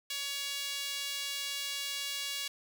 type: tone with high-pass filter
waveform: sawtooth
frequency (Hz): 562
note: C#5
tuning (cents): +24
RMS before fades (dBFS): -37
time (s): 0.1-2.48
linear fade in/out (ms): 5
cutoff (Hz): 3100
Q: 1.5
effects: none